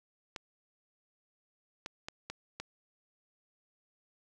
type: clicks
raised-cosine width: 0.2 ms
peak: -22 dBFS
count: 5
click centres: 0.362 / 1.861 / 2.085 / 2.3 / 2.6 s
effects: none